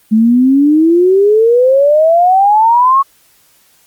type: exponential sweep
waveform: sine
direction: up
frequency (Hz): 213.6 to 1114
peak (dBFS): -5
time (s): 0.11-3.03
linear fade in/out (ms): 20
effects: white hiss -50 dBFS RMS until 3.86 s + Opus 32 kbps